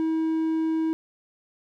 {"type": "tone", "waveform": "triangle", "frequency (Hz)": 320.8, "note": "E4", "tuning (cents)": -47, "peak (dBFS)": -20, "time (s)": [0, 0.93], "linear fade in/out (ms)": 0, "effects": []}